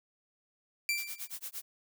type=tone with exponential decay; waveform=sawtooth; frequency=2349 Hz; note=D7; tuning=in tune; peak=-23 dBFS; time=0.89-1.35 s; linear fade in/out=1 ms; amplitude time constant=98 ms
type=noise with tremolo; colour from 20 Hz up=blue; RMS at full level=-39 dBFS; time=0.97-1.62 s; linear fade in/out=10 ms; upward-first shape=sine; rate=8.7 Hz; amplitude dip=100%
effects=none